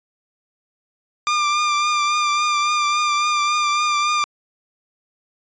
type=tone with vibrato; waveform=sawtooth; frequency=1195 Hz; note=D6; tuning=30 cents sharp; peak=-13 dBFS; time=1.27-4.24 s; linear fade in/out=0 ms; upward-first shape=triangle; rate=3.6 Hz; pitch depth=32 cents each way; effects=resampled to 16000 Hz